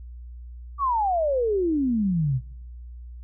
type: exponential sweep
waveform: sine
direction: down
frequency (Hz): 1174.7 to 120.7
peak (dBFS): -20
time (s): 0.78-2.41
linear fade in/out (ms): 50
effects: noise-tail reverb RT60 1.0 s tail -26 dB re dry + added 60 Hz sine -37 dBFS peak until 3.23 s